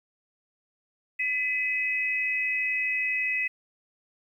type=tone pair together; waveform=sine; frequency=2007 / 2545 Hz; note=B6 / D#7; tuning=+27 / +39 cents; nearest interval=major third; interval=412 cents; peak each=-28 / -27 dBFS; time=1.19-3.48 s; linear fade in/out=10 ms; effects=10-bit